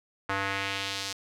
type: tone with band-pass filter sweep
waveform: square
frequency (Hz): 98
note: G2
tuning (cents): 0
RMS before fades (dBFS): -32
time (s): 0.29-1.13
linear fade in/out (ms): 5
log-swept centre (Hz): 1400 to 5200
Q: 1.4
effects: none